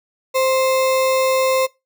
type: tone with sample-and-hold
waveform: sine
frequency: 523.3 Hz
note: C5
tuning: in tune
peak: -14 dBFS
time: 0.34-1.67 s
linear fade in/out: 20 ms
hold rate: 1575 Hz
effects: noise-tail reverb RT60 0.2 s tail -20 dB re dry